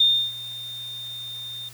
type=tone with ADSR envelope; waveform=sine; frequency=3635 Hz; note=A#7; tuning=44 cents flat; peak=-13 dBFS; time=0-1.69 s; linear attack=6 ms; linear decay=310 ms; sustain=-19 dB; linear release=6 ms; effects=added 120 Hz sine -47 dBFS peak until 1.73 s + white hiss -47 dBFS RMS until 1.73 s